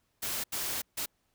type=noise bursts at uneven times; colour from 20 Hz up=white; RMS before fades=-34 dBFS; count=3; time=0.22-0.44 / 0.52-0.82 / 0.97-1.06 s; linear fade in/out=10 ms; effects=pink hiss -75 dBFS RMS until 1.34 s